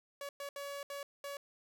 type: tone bursts at uneven times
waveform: sawtooth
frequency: 565 Hz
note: C#5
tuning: 33 cents sharp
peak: -37 dBFS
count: 5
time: 0.21-0.29 / 0.4-0.49 / 0.56-0.83 / 0.9-1.03 / 1.24-1.37 s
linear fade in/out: 2 ms
effects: none